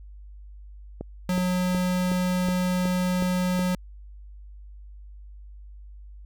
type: click train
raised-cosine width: 2 ms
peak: -19 dBFS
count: 8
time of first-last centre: 1.01-3.593 s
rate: 2.71 Hz
type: tone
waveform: square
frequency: 181.7 Hz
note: F#3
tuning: 31 cents flat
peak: -23 dBFS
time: 1.29-3.75 s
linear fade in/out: 2 ms
effects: added 50 Hz sine -41 dBFS peak until 6.25 s